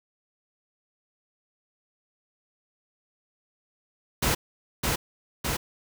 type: noise with echo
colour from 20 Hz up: pink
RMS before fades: -24 dBFS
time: 4.22-4.35 s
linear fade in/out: 10 ms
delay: 610 ms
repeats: 2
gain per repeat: -2 dB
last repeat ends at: 5.57 s
effects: none